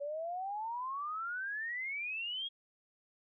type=exponential sweep; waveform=sine; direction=up; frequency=560 to 3322 Hz; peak=-36 dBFS; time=0-2.49 s; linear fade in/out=20 ms; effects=none